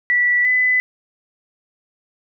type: tone pair in turn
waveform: sine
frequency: 1957 / 2005 Hz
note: B6 / B6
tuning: -16 / +26 cents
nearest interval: unison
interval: 42 cents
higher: second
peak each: -13 dBFS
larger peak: neither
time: 0.1-0.45 / 0.45-0.8 s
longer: neither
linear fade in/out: 0 ms
effects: none